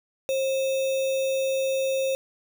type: tone with sample-and-hold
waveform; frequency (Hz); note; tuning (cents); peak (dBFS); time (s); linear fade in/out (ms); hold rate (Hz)
sine; 534; C5; +35; -22; 0.29-2.15; 0; 3150
effects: none